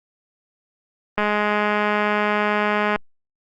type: click train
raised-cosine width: 0.5 ms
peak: -6 dBFS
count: 373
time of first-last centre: 1.18-2.96 s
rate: 209 Hz
effects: Opus 32 kbps